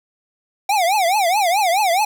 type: tone with vibrato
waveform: square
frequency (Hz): 760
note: F#5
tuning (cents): +46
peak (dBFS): -15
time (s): 0.69-2.05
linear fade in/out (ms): 5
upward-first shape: triangle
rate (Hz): 4.7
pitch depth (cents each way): 260
effects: 8-bit